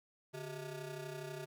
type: ring-modulated tone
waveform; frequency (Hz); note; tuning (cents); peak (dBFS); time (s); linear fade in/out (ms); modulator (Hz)
25% pulse; 260.2; C4; -9; -36; 0.33-1.46; 20; 114
effects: none